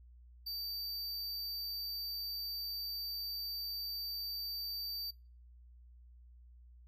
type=tone; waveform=square; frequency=4634 Hz; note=D8; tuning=24 cents flat; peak=-39 dBFS; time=0.46-5.11 s; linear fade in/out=10 ms; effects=noise-tail reverb RT60 0.4 s tail -25 dB re dry + added 60 Hz sine -55 dBFS peak until 6.87 s